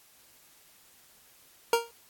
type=tone with exponential decay; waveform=25% pulse; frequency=466.2 Hz; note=A#4; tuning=in tune; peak=-14 dBFS; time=1.73-1.91 s; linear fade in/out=2 ms; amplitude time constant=39 ms; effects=white hiss -59 dBFS RMS until 2.09 s + AAC 64 kbps